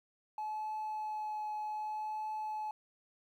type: tone with vibrato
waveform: triangle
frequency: 856 Hz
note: A5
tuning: 48 cents flat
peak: -33 dBFS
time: 0.38-2.71 s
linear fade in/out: 2 ms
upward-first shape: triangle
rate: 0.65 Hz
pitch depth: 13 cents each way
effects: tanh soft clip ceiling -32 dBFS + 12-bit